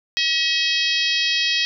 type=harmonic tone with a mistuned harmonic; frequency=640 Hz; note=D#5; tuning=49 cents sharp; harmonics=3 / 4 / 5 / 6 / 7 / 8 / 9; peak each=-26 / -24 / -23 / -26 / -26 / -26 / -34 dBFS; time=0.17-1.65 s; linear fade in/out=0 ms; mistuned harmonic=5; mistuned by=+17 cents; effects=none